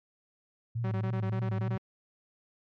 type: tone with vibrato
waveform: sine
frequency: 112.5 Hz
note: A2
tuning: 39 cents sharp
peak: -29 dBFS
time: 0.75-1.77 s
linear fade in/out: 10 ms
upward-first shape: sine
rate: 3.4 Hz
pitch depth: 82 cents each way
type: tone bursts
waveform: sawtooth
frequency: 189.8 Hz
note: F#3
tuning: 44 cents sharp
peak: -29 dBFS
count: 10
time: 0.84-1.779 s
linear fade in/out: 5 ms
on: 75 ms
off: 21 ms
effects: low-pass 2000 Hz 12 dB/octave + MP3 64 kbps

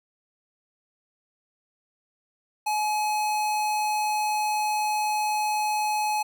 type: tone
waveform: square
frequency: 848 Hz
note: G#5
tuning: 36 cents sharp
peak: -24 dBFS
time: 2.66-6.23 s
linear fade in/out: 10 ms
effects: none

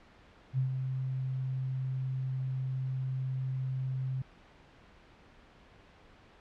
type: tone with ADSR envelope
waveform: sine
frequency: 130.81 Hz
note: C3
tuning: in tune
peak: -25 dBFS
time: 0.53-4.22 s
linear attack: 51 ms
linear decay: 110 ms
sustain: -6 dB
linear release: 4 ms
effects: pink hiss -58 dBFS RMS until 6.4 s + low-pass 3000 Hz 12 dB/octave

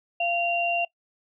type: tone pair together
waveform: sine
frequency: 691.5 / 2766 Hz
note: F5 / F7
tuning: -17 / -17 cents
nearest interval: 2 octaves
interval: 2400 cents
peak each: -25 dBFS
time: 0.2-0.85 s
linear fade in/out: 5 ms
effects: noise-tail reverb RT60 0.1 s tail -21 dB re dry

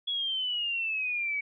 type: exponential sweep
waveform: sine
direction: down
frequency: 3379 to 2251 Hz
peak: -28 dBFS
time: 0.07-1.41 s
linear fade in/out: 10 ms
effects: none

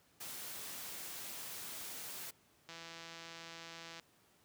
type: noise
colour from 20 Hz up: white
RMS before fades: -46 dBFS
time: 0.2-2.31 s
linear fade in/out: 10 ms
type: click train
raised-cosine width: 0.2 ms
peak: -32 dBFS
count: 218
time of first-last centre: 2.69-3.997 s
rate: 166 Hz
effects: pink hiss -69 dBFS RMS until 4.44 s + high-pass 100 Hz 12 dB/octave

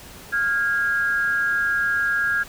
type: tone pair together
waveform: sine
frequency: 1400 / 1639.5 Hz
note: F6 / G#6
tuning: +4 / -23 cents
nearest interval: minor third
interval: 273 cents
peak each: -24 / -20 dBFS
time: 0.32-2.44 s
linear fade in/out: 20 ms
effects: pink hiss -42 dBFS RMS until 2.48 s

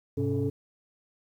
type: tone cluster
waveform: sine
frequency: 103 / 130.3 / 279.8 / 434.3 Hz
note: G#2 / C3 / C#4 / A4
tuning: -14 / -7 / +16 / -23 cents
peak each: -30 dBFS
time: 0.17-0.5 s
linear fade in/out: 10 ms
effects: tanh soft clip ceiling -18 dBFS + 10-bit

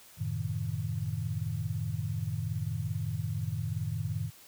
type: chord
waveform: sine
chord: F# diminished seventh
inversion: none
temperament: equal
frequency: 92.5 / 110 / 130.81 / 155.56 Hz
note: F#2 / A2 / C3 / Eb3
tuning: 0 / 0 / 0 / 0 cents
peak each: -37 / -34 / -39 / -36 dBFS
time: 0.17-4.31 s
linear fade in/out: 50 ms
effects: white hiss -55 dBFS RMS until 4.47 s

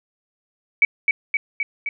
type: tone with echo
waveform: sine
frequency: 2274 Hz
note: C#7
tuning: 44 cents sharp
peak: -10 dBFS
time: 0.82-0.85 s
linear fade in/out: 2 ms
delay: 260 ms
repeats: 4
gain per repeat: -3 dB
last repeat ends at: 1.89 s
effects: none

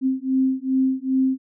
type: beating tone pair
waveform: sine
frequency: 261.6 / 264.1 Hz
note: C4 / C4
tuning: 0 / +16 cents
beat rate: 2.5 Hz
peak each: -21 dBFS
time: 0.01-1.38 s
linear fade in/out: 50 ms
effects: none

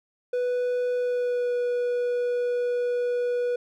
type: tone with pitch glide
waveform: triangle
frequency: 493.9 to 487.7 Hz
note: B4 to B4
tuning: 0 to -22 cents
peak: -21 dBFS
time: 0.33-3.56 s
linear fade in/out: 5 ms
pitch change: -22 cents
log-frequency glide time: 0.95-1.55 s
effects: none

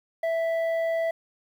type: tone with low-pass filter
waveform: square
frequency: 659.3 Hz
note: E5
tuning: in tune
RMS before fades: -26 dBFS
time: 0.23-1.11 s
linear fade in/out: 5 ms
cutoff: 1400 Hz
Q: 3.1
effects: 9-bit

